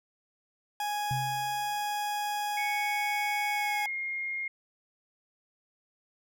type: tone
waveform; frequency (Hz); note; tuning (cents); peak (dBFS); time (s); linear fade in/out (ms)
40% pulse; 830.6; G#5; 0; -29; 0.8-3.86; 2
type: tone with exponential decay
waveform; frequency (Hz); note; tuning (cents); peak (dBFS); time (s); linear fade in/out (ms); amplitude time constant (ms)
sine; 130; C3; -11; -28; 1.11-1.85; 0; 160
type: tone with pitch glide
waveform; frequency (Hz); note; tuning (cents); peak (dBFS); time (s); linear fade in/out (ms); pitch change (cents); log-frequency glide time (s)
sine; 2217 to 2134; C#7 to C7; 0 to +34; -31; 2.57-4.48; 5; -66; 3.51-3.94
effects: none